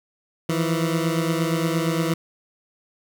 20% pulse beating tone pair, 162.3 / 170.9 Hz, E3 / F3, -27 / -37 cents, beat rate 8.6 Hz, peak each -17 / -21 dBFS, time 0.49-2.14 s, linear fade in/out 5 ms, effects 9-bit

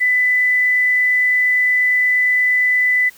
sine tone with frequency modulation, 1997 Hz, B6, 19 cents sharp, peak -12 dBFS, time 0-3.1 s, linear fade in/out 20 ms, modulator 28.6 Hz, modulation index 0.27, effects white hiss -46 dBFS RMS until 3.17 s

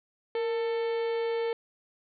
harmonic tone with a mistuned harmonic, 443.8 Hz, A4, 15 cents sharp, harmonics 1 / 2 / 3 / 4 / 5 / 6 / 7 / 8 / 9 / 10, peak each -27 / -39 / -48 / -46 / -44 / -54 / -49 / -54 / -57 / -55 dBFS, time 0.35-1.53 s, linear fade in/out 2 ms, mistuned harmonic 1, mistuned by +71 cents, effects none

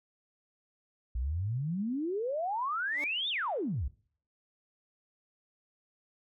sine exponential two-way sweep, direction up then down, 55.8 to 3710 to 55.8 Hz, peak -30 dBFS, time 1.15-3.88 s, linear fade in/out 5 ms, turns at 3.29 s
20% pulse tone with exponential growth, 293.1 Hz, D4, 3 cents flat, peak -33 dBFS, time 2.84-3.04 s, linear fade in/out 0 ms, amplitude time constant 42 ms
effects noise-tail reverb RT60 0.5 s tail -21 dB re dry

